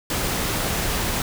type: noise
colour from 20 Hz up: pink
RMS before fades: -24 dBFS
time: 0.1-1.22 s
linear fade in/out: 2 ms
effects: none

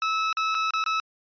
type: tone with dropouts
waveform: sawtooth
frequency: 1301 Hz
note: E6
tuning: 23 cents flat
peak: -19 dBFS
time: 0.02-1 s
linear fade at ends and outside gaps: 1 ms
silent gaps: 0.328-0.37 / 0.546-0.55 / 0.707-0.736 / 0.84-0.862 s
effects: resampled to 11025 Hz

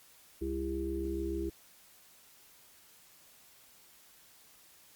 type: harmonic tone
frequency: 67 Hz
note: C2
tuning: 42 cents sharp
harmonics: 1 / 3 / 5 / 6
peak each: -38 / -45 / -35 / -39 dBFS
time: 0.41-1.5 s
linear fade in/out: 10 ms
effects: white hiss -60 dBFS RMS until 4.95 s + Opus 48 kbps

